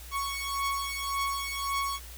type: beating tone pair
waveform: sawtooth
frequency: 1108.7 / 1110.5 Hz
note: C#6 / C#6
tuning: 0 / +3 cents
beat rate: 1.8 Hz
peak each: -29 dBFS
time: 0.11-2 s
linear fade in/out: 50 ms
effects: added 60 Hz sine -44 dBFS peak until 2.17 s + white hiss -48 dBFS RMS until 2.17 s